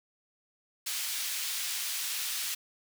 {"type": "high-pass noise", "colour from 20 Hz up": "pink", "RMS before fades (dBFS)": -34, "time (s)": [0.86, 2.55], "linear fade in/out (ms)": 10, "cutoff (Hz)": 2800, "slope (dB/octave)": 12, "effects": []}